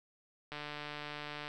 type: click train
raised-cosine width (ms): 0.3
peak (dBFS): -26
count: 143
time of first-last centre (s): 0.52-1.479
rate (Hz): 148
effects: none